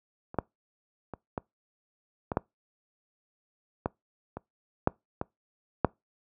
clicks, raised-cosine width 1 ms, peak -27 / -11 / -23 / -17 / -16 / -10 / -13 / -22 / -7 / -16 / -6 dBFS, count 11, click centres 0.344 / 0.387 / 1.137 / 1.378 / 2.318 / 2.371 / 3.859 / 4.37 / 4.874 / 5.214 / 5.847 s, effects noise-tail reverb RT60 0.2 s tail -25 dB re dry + high-pass 60 Hz 12 dB/octave

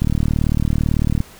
click train, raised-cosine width 5 ms, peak -5 dBFS, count 46, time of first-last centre 0.02-1.204 s, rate 38 Hz, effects pink hiss -43 dBFS RMS until 1.39 s

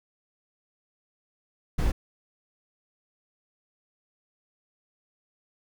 brown noise, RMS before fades -23 dBFS, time 1.78-1.92 s, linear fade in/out 10 ms, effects none

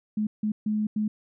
sine tone bursts at uneven times, 212.9 Hz, G#3, 43 cents sharp, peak -23 dBFS, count 4, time 0.17-0.27 / 0.43-0.52 / 0.66-0.87 / 0.96-1.08 s, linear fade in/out 5 ms, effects none

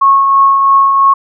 sine tone with tremolo, 1096 Hz, C#6, 20 cents flat, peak -3 dBFS, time 0.01-1.14 s, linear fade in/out 10 ms, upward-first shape triangle, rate 3 Hz, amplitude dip 40%, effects none

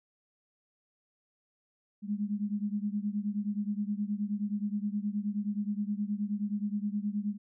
sine beating tone pair, 203.1 / 212.6 Hz, G#3 / G#3, -38 / +41 cents, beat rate 9.5 Hz, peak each -32 / -34 dBFS, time 2.02-7.38 s, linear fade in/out 50 ms, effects none

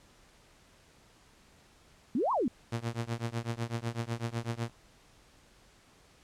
sine exponential two-way sweep, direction up then down, 209.8 to 1143 to 209.8 Hz, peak -26 dBFS, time 2.15-2.48 s, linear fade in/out 2 ms, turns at 2.32 s
sawtooth tone with tremolo, 116.6 Hz, A#2, 1 cent sharp, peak -25 dBFS, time 2.72-4.7 s, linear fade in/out 5 ms, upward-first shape triangle, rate 8 Hz, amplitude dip 100%
effects pink hiss -61 dBFS RMS until 6.23 s + low-pass 9000 Hz 12 dB/octave

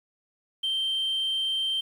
sine tone, 3136 Hz, G7, in tune, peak -23 dBFS, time 0.63-1.81 s, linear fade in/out 10 ms, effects tanh soft clip ceiling -22 dBFS + 9-bit

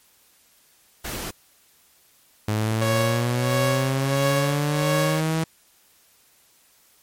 pink noise, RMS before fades -31 dBFS, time 1.04-1.31 s, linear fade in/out 10 ms
sawtooth linear sweep, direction up, 105.9 to 162.1 Hz, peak -17 dBFS, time 2.48-5.44 s, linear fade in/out 5 ms
sawtooth tone with tremolo, 554.4 Hz, C#5, in tune, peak -17 dBFS, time 2.81-5.21 s, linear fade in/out 10 ms, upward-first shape sine, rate 1.5 Hz, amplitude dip 80%
effects white hiss -58 dBFS RMS until 7.02 s + MP3 64 kbps

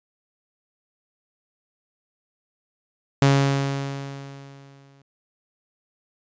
sawtooth tone with exponential decay, 138.4 Hz, C#3, 2 cents flat, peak -9 dBFS, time 3.22-5.02 s, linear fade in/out 2 ms, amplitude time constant 390 ms, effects resampled to 16000 Hz

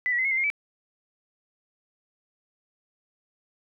sine tone with pitch steps, 1996 / 1928 / 2049 / 2170 / 2073 / 2131 / 2303 Hz, B6 / B6 / C7 / C#7 / C7 / C7 / D7, +18 / -42 / -37 / -37 / -17 / +31 / -34 cents, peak -22 dBFS, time 0.06-0.501 s, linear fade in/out 0 ms, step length 63 ms, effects none

